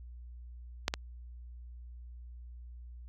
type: clicks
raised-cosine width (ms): 0.2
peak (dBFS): -10 / -14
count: 2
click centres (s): 0.881 / 0.939
effects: added 60 Hz sine -45 dBFS peak until 3.08 s